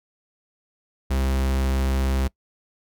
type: tone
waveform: 45% pulse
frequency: 66.3 Hz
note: C2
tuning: 23 cents sharp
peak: -20 dBFS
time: 1.1-2.28 s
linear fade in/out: 10 ms
effects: noise-tail reverb RT60 0.1 s tail -23 dB re dry